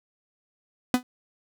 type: tone with exponential decay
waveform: 45% pulse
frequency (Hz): 250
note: B3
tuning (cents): +21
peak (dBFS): -14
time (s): 0.94-1.03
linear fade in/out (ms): 1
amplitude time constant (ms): 19
effects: none